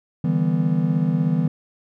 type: chord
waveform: triangle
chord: E minor seventh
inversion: third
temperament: just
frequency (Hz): 148.33 / 164.81 / 197.78 / 247.2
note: D3 / E3 / G3 / B3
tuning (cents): +18 / 0 / +16 / +2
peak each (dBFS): -22 / -18 / -24 / -23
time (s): 0.24-1.48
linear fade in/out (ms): 5
effects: none